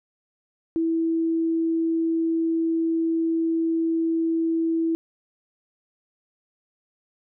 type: tone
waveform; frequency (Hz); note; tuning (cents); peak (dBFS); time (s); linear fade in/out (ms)
sine; 328; E4; -9; -20; 0.76-4.95; 0
effects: none